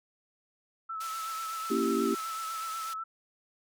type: tone with vibrato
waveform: sine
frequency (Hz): 1314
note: E6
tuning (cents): -6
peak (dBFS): -34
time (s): 0.89-3.04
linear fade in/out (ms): 10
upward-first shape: sine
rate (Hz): 8.1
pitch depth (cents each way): 29
type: band-pass noise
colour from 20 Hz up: white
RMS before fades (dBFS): -44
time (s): 1-2.94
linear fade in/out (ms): 10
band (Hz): 870 to 9800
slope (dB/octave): 12
type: chord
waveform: sine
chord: A# diminished seventh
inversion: none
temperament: equal with one note detuned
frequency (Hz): 233.1 / 277.2 / 333.1 / 392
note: A#3 / C#4 / E4 / G4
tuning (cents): 0 / 0 / +18 / 0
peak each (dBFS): -31 / -32 / -32 / -30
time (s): 1.7-2.15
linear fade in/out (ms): 10
effects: none